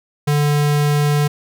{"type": "tone", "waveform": "square", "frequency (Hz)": 146.83, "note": "D3", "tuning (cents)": 0, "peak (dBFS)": -14, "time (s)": [0.27, 1.28], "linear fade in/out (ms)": 10, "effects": []}